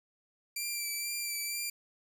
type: tone with vibrato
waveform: 10% pulse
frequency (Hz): 2349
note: D7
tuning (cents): 0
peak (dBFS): -25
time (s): 0.56-1.7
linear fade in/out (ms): 5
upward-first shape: sine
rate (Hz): 2.1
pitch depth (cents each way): 25
effects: none